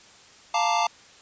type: chord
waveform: square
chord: Bb major seventh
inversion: second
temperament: equal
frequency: 698.5 / 880 / 932.3 / 1174.7 Hz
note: F5 / A5 / Bb5 / D6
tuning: 0 / 0 / 0 / 0 cents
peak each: -27 / -25 / -29 / -29 dBFS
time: 0.54-0.87 s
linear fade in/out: 5 ms
effects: white hiss -51 dBFS RMS until 1.21 s + resampled to 16000 Hz